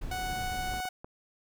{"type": "noise", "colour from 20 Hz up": "brown", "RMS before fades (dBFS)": -38, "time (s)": [0.01, 0.8], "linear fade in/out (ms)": 10}
{"type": "tone", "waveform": "sawtooth", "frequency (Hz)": 740, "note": "F#5", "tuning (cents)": 0, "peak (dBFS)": -29, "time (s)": [0.11, 0.89], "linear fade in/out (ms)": 5}
{"type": "clicks", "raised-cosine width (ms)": 1, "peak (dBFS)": -29, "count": 4, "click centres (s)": [0.738, 0.802, 0.854, 1.045]}
{"effects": []}